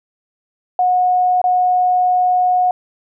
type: tone with dropouts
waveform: sine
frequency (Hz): 728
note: F#5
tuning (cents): -28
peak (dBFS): -11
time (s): 0.79-2.71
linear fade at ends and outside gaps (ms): 2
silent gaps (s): 1.416-1.44
effects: none